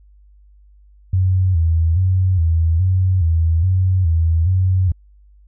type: tone with vibrato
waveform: sine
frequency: 87.31 Hz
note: F2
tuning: in tune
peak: -12 dBFS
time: 1.13-4.92 s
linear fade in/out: 5 ms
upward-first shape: square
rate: 1.2 Hz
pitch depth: 110 cents each way
effects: added 50 Hz sine -45 dBFS peak until 5.47 s